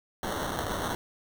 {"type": "noise with sample-and-hold", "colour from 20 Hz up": "blue", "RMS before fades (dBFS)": -32, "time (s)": [0.23, 0.95], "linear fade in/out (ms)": 0, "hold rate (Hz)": 2450, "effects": []}